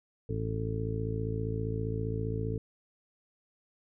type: harmonic tone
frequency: 55.1 Hz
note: A1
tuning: 3 cents sharp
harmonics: 1 / 2 / 3 / 4 / 5 / 6 / 7 / 8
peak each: -39 / -33 / -39 / -46 / -41 / -48 / -47 / -37 dBFS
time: 0.29-2.58 s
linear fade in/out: 5 ms
effects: none